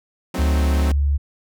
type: chord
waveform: sawtooth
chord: F# diminished seventh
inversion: none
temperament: equal with one note detuned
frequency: 185 / 220 / 261.6 / 312.7 Hz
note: F#3 / A3 / C4 / Eb4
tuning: 0 / 0 / 0 / +9 cents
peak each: -24 / -27 / -24 / -29 dBFS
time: 0.34-0.92 s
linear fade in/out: 5 ms
type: tone with pitch glide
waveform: sine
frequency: 72.3 to 71.14 Hz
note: D2 to C#2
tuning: -27 to +45 cents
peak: -15 dBFS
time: 0.38-1.18 s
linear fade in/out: 20 ms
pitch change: -28 cents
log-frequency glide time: 0.54-0.6 s
effects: none